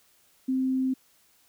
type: tone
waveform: sine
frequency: 261 Hz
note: C4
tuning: 4 cents flat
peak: -23 dBFS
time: 0.48-0.94 s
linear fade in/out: 10 ms
effects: white hiss -63 dBFS RMS until 1.48 s